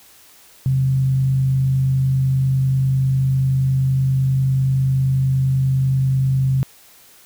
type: tone with frequency modulation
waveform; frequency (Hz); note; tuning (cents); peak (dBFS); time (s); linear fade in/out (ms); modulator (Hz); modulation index
sine; 132.8; C3; +26; -14; 0.66-6.63; 0; 50.3; 0.22
effects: white hiss -48 dBFS RMS until 7.25 s